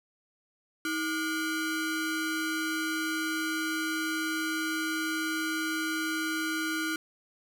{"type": "ring-modulated tone", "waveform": "40% pulse", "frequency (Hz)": 877, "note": "A5", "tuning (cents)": -6, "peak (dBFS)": -25, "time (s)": [0.85, 6.96], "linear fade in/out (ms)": 2, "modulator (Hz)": 558, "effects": []}